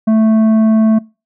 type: tone with tanh clipping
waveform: sine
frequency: 220 Hz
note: A3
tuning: in tune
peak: -9 dBFS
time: 0.07-0.99 s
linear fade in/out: 10 ms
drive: 9 dB
effects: noise-tail reverb RT60 0.3 s tail -24 dB re dry